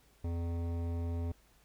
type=tone with hard clipping; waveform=sine; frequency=84.8 Hz; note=E2; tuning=50 cents sharp; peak=-35 dBFS; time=0.24-1.32 s; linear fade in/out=5 ms; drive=15 dB; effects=added 52 Hz sine -68 dBFS peak until 1.64 s + pink hiss -67 dBFS RMS until 1.64 s